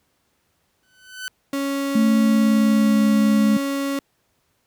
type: tone with exponential growth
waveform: sawtooth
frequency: 1509 Hz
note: F#6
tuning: 34 cents sharp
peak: -22 dBFS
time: 0.83-1.28 s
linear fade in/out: 0 ms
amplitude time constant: 97 ms
type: tone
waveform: 35% pulse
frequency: 277.2 Hz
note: C#4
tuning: in tune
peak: -20 dBFS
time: 1.53-3.99 s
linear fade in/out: 2 ms
type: tone with pitch glide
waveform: sine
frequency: 220.9 to 212.9 Hz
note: A3 to G#3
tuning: +7 to +43 cents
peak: -14 dBFS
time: 1.95-3.57 s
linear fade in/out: 5 ms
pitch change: -64 cents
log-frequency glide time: 2.19-3.04 s
effects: pink hiss -67 dBFS RMS until 4.66 s + high-pass 60 Hz 12 dB/octave